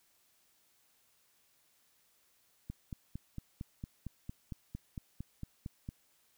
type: click train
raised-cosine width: 5 ms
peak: -28 dBFS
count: 15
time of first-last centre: 2.7-5.889 s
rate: 4.39 Hz
effects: white hiss -71 dBFS RMS until 6.37 s